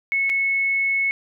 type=tone with dropouts; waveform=sine; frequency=2197 Hz; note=C#7; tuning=16 cents flat; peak=-18 dBFS; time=0.12-1.11 s; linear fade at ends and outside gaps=0 ms; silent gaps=0.295-0.299 s; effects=none